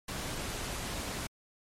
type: noise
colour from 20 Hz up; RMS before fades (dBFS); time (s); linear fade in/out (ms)
pink; -37; 0.08-1.27; 5
effects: low-pass 11000 Hz 12 dB/octave + MP3 64 kbps